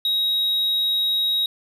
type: tone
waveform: triangle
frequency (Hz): 3802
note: A#7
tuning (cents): +33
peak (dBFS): -17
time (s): 0.05-1.46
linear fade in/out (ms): 2
effects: none